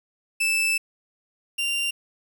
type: tone pair in turn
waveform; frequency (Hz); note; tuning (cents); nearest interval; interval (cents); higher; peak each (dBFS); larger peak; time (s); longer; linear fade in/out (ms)
40% pulse; 2637 / 2781; E7 / F7; 0 / -8; minor second; 92; second; -19 / -22; first; 0.4-0.78 / 1.58-1.91; first; 10
effects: 9-bit